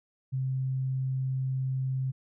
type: tone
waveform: sine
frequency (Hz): 131.5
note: C3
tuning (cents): +9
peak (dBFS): -27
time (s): 0.32-2.12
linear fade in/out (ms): 20
effects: none